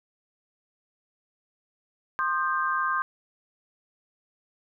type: tone cluster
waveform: sine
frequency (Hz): 1058 / 1220 / 1573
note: C6 / D#6 / G6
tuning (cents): +19 / -34 / +6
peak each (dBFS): -28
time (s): 2.19-3.02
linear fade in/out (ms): 0
effects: none